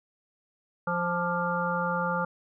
harmonic tone with a mistuned harmonic, 175 Hz, F3, 4 cents sharp, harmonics 1 / 3 / 5 / 7 / 8, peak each -32 / -32 / -32 / -32 / -32 dBFS, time 0.87-2.25 s, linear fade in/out 5 ms, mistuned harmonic 7, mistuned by -52 cents, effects none

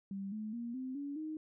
sine tone with pitch steps, 196.1 / 215.1 / 235.9 / 258.8 / 283.8 / 311.3 Hz, G3 / A3 / A#3 / C4 / C#4 / D#4, +1 / -39 / +21 / -19 / +41 / +1 cents, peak -38 dBFS, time 0.11-1.37 s, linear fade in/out 2 ms, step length 210 ms, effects none

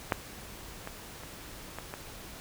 clicks, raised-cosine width 0.5 ms, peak -10 / -23 / -30 / -22 / -22 dBFS, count 5, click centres 0.122 / 0.874 / 1.235 / 1.786 / 1.939 s, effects pink hiss -46 dBFS RMS until 2.4 s

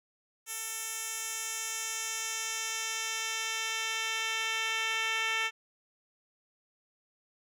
10% pulse tone with band-pass filter sweep, 446 Hz, A4, 23 cents sharp, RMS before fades -34 dBFS, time 0.46-5.51 s, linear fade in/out 50 ms, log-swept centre 10000 to 2800 Hz, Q 1.2, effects none

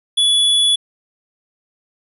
square tone, 3416 Hz, G#7, 48 cents sharp, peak -12 dBFS, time 0.17-0.76 s, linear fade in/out 10 ms, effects resampled to 32000 Hz

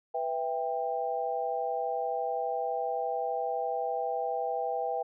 sine chord, E minor, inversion second, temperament just, 494.4 / 659.3 / 791.1 Hz, B4 / E5 / G5, +2 / 0 / +16 cents, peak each -34 / -34 / -32 dBFS, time 0.14-5.03 s, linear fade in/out 10 ms, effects none

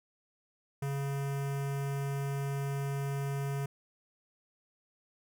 square tone with notch filter, 139.2 Hz, C#3, 8 cents sharp, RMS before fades -34 dBFS, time 0.82-3.66 s, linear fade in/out 5 ms, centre 4000 Hz, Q 1.3, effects none

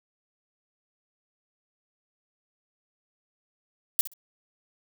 violet noise with echo, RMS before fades -21 dBFS, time 3.99-4.01 s, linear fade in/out 0 ms, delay 63 ms, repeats 2, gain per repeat -15 dB, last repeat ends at 4.136 s, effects none

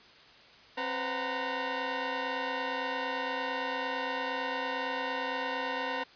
20% pulse tone cluster, 266.4 / 504 / 735 / 924 Hz, C4 / B4 / F#5 / A#5, +31 / +35 / -12 / -16 cents, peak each -35 / -31 / -36 / -30 dBFS, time 0.77-6.04 s, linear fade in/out 10 ms, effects white hiss -55 dBFS RMS until 6.15 s + resampled to 11025 Hz

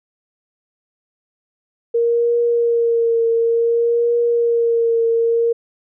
sine tone with vibrato, 466.2 Hz, A#4, in tune, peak -13 dBFS, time 1.94-5.53 s, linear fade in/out 10 ms, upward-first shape triangle, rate 0.56 Hz, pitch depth 29 cents each way, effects none

